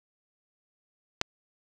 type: clicks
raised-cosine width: 0.2 ms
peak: -7 / -27 dBFS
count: 2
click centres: 1.214 / 1.217 s
effects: none